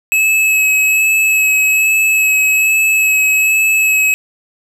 square tone with vibrato, 2579 Hz, E7, 39 cents flat, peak -10 dBFS, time 0.12-4.14 s, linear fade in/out 0 ms, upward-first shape sine, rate 1.2 Hz, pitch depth 14 cents each way, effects none

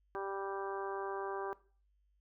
harmonic tone, 196 Hz, G3, in tune, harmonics 2 / 3 / 4 / 5 / 6 / 7 / 8, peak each -40 / -48 / -44 / -46 / -46 / -58 / -49 dBFS, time 0.15-1.53 s, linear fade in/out 0 ms, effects noise-tail reverb RT60 0.4 s tail -18 dB re dry + added 50 Hz sine -70 dBFS peak until 2.2 s

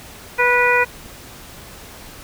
harmonic tone, 489.6 Hz, B4, 15 cents flat, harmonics 1 / 2 / 3 / 4 / 5, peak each -19 / -19 / -19 / -19 / -19 dBFS, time 0.38-0.85 s, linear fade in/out 20 ms
click, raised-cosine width 3 ms, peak -24 dBFS, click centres 1.06 s
effects pink hiss -39 dBFS RMS until 2.23 s

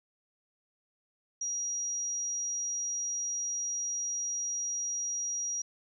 sine tone, 5740 Hz, F8, 47 cents sharp, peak -31 dBFS, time 1.41-5.62 s, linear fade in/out 5 ms, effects none

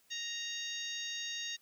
harmonic tone, 932.3 Hz, A#5, in tune, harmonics 2 / 3 / 4 / 5 / 6 / 7, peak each -45 / -44 / -41 / -49 / -48 / -46 dBFS, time 0.1-1.57 s, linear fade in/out 20 ms, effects white hiss -69 dBFS RMS until 1.61 s

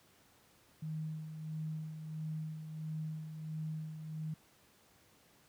sine tone with tremolo, 156.5 Hz, D#3, 10 cents sharp, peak -36 dBFS, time 0.82-4.34 s, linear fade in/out 5 ms, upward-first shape sine, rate 1.5 Hz, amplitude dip 55%, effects pink hiss -66 dBFS RMS until 5.48 s + high-pass 80 Hz 12 dB/octave

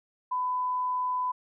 sine tone, 1002 Hz, B5, 25 cents sharp, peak -26 dBFS, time 0.31-1.32 s, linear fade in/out 10 ms, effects none

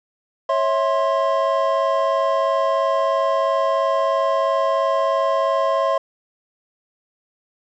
triangle tone cluster, 550 / 653 / 1054 Hz, C#5 / E5 / C6, -14 / -17 / +12 cents, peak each -19 dBFS, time 0.49-5.98 s, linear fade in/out 5 ms, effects resampled to 16000 Hz + 8-bit

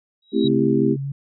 sine tone with exponential growth, 3845 Hz, B7, 47 cents flat, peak -24 dBFS, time 0.22-0.48 s, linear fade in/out 5 ms, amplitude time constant 56 ms
sine chord, A minor seventh, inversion none, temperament just, 220 / 264 / 330 / 396 Hz, A3 / C4 / E4 / G4, 0 / +16 / +2 / +18 cents, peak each -21 dBFS, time 0.32-0.97 s, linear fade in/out 50 ms
sine tone with vibrato, 138.59 Hz, C#3, in tune, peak -24 dBFS, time 0.44-1.12 s, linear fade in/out 5 ms, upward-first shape square, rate 6.6 Hz, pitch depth 14 cents each way
effects none

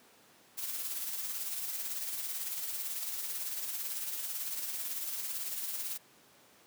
blue noise with tremolo, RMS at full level -36 dBFS, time 0.57-5.98 s, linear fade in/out 20 ms, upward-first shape sine, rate 18 Hz, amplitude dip 40%, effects pink hiss -61 dBFS RMS until 6.66 s + high-pass 200 Hz 12 dB/octave

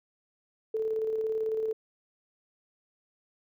sine tone with tremolo, 440 Hz, A4, in tune, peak -26 dBFS, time 0.74-1.73 s, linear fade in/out 5 ms, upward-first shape square, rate 18 Hz, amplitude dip 30%, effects none

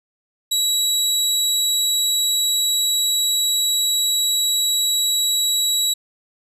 25% pulse tone, 3892 Hz, B7, 26 cents flat, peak -13 dBFS, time 0.51-5.94 s, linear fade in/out 10 ms, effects resampled to 32000 Hz

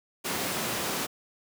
pink high-pass noise, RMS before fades -31 dBFS, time 0.24-1.07 s, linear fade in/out 20 ms, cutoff 190 Hz, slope 12 dB/octave, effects none

